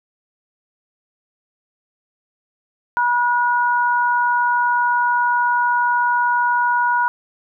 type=tone pair together; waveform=sine; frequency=967.2 / 1451 Hz; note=B5 / F#6; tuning=-36 / -34 cents; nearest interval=perfect fifth; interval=702 cents; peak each=-16 / -19 dBFS; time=2.97-7.08 s; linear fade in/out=0 ms; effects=none